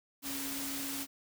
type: tone in noise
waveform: sine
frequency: 275.6 Hz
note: C#4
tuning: 10 cents flat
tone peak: -41 dBFS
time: 0.22-1.07 s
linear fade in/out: 50 ms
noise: white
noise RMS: -39 dBFS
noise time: 0.22-1.07 s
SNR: -5 dB
effects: none